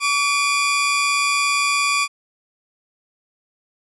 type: tone pair together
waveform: sawtooth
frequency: 1141.4 / 2420 Hz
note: D6 / D#7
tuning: -50 / -49 cents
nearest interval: octave + minor second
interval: 1301 cents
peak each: -16 dBFS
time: 0-2.08 s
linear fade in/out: 50 ms
effects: resampled to 24000 Hz